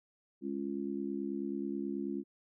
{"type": "chord", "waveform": "sine", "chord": "Db major", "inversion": "second", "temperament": "just", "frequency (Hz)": [207.9, 277.2, 346.5], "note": ["Ab3", "Db4", "F4"], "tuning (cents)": [2, 0, -14], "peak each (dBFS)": [-39, -38, -39], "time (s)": [0.41, 2.24], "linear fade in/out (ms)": 50, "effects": []}